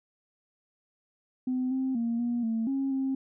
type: tone with pitch steps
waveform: sine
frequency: 254.9 / 262.5 / 232.7 / 239.1 / 225.2 / 271.3 / 267.1 Hz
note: C4 / C4 / A#3 / A#3 / A3 / C#4 / C4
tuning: -45 / +6 / -3 / +44 / +40 / -37 / +36 cents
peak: -25 dBFS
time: 1.47-3.15 s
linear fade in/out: 5 ms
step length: 240 ms
effects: tanh soft clip ceiling -22 dBFS